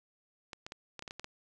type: clicks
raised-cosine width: 0.2 ms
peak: -25 dBFS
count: 9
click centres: 0.532 / 0.665 / 0.721 / 0.993 / 1.024 / 1.078 / 1.109 / 1.196 / 1.244 s
effects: resampled to 24000 Hz + 10-bit